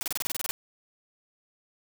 white noise bursts, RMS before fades -30 dBFS, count 11, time 0.01-0.51 s, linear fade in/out 0 ms, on 20 ms, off 28 ms, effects none

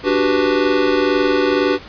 square chord, G major seventh, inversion second, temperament equal with one note detuned, 292.6 / 370 / 392 / 493.9 Hz, D4 / F#4 / G4 / B4, -6 / 0 / 0 / 0 cents, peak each -20 dBFS, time 0.03-1.79 s, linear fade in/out 50 ms, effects pink hiss -37 dBFS RMS until 1.88 s + resampled to 11025 Hz

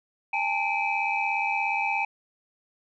sine tone cluster, 809 / 886 / 2345 / 2542 Hz, G#5 / A5 / D7 / D#7, -46 / +12 / -3 / +36 cents, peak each -29 dBFS, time 0.33-2.05 s, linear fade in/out 5 ms, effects tanh soft clip ceiling -14 dBFS

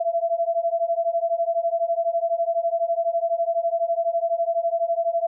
sine beating tone pair, 667 / 679 Hz, E5 / F5, +20 / -49 cents, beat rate 12 Hz, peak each -23 dBFS, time 0-5.27 s, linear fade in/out 10 ms, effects none

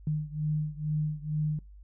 sine beating tone pair, 151.7 / 153.9 Hz, D#3 / D#3, -44 / -19 cents, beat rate 2.2 Hz, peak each -30 / -32 dBFS, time 0.07-1.59 s, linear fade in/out 2 ms, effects noise-tail reverb RT60 0.2 s tail -24 dB re dry + added 50 Hz sine -47 dBFS peak until 1.83 s

